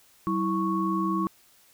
sine tone cluster, 191 / 326.4 / 1107 Hz, G3 / E4 / C#6, -45 / -17 / -3 cents, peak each -28 dBFS, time 0.27-1.27 s, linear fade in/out 0 ms, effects white hiss -59 dBFS RMS until 1.73 s

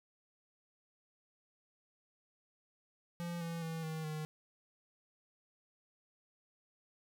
square tone with pitch steps, 171.9 / 167.39 / 163 / 158.73 / 154.57 Hz, F3 / E3 / E3 / D#3 / D#3, -27 / +27 / -19 / +35 / -11 cents, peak -39 dBFS, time 3.2-4.25 s, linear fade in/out 0 ms, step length 210 ms, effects none

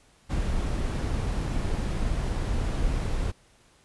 brown noise, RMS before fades -27 dBFS, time 0.29-3.32 s, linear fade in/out 20 ms, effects pink hiss -60 dBFS RMS until 3.84 s + resampled to 24000 Hz

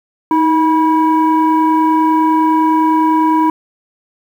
sine tone pair together, 314.7 / 974 Hz, D#4 / B5, +20 / -24 cents, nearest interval octave + minor sixth, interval 1956 cents, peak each -10 dBFS, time 0.31-3.5 s, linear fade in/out 2 ms, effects tanh soft clip ceiling -5 dBFS + 7-bit

